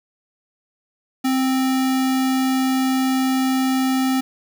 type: tone with sample-and-hold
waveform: sine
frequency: 261.6 Hz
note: C4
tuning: in tune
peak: -16 dBFS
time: 1.24-4.21 s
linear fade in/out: 10 ms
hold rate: 1050 Hz
effects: none